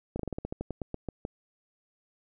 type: slowing click train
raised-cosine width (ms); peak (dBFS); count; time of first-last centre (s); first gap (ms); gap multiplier
2; -20; 14; 0.16-1.251; 34; 1.14
effects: none